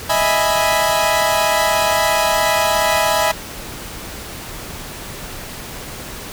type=chord; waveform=sawtooth; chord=E major seventh; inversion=third; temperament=equal; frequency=622.3 / 659.3 / 830.6 / 987.8 Hz; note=D#5 / E5 / G#5 / B5; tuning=0 / 0 / 0 / 0 cents; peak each=-16 dBFS; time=0.09-3.32 s; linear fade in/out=10 ms; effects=pink hiss -31 dBFS RMS until 6.32 s